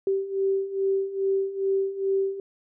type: beating tone pair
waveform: sine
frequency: 387.3 / 389.7 Hz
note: G4 / G4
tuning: -21 / -10 cents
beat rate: 2.4 Hz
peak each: -28 / -24 dBFS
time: 0.07-2.4 s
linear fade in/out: 2 ms
effects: none